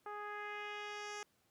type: tone with low-pass filter sweep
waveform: 10% pulse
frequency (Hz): 415.3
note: G#4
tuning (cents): 0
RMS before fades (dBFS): -45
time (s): 0.06-1.23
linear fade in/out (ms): 2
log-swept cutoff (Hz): 1100 to 6900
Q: 1.6
effects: pink hiss -75 dBFS RMS until 1.5 s + high-pass 100 Hz 12 dB/octave